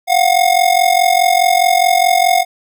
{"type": "ring-modulated tone", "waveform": "square", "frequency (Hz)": 719, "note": "F#5", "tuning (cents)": -50, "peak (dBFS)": -7, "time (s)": [0.07, 2.45], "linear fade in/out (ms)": 50, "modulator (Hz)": 22.4, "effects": []}